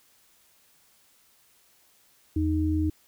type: tone pair together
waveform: sine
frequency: 82.87 / 310 Hz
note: E2 / D#4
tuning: +10 / -6 cents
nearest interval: octave + major seventh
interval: 2284 cents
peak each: -25 dBFS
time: 2.36-2.9 s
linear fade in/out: 5 ms
effects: white hiss -62 dBFS RMS until 3.07 s